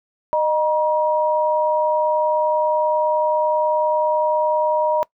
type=tone pair together; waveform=sine; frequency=614.3 / 953 Hz; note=D#5 / A#5; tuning=-22 / +38 cents; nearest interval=minor sixth; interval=760 cents; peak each=-18 dBFS; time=0.33-5.03 s; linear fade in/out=0 ms; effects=noise-tail reverb RT60 0.1 s tail -22 dB re dry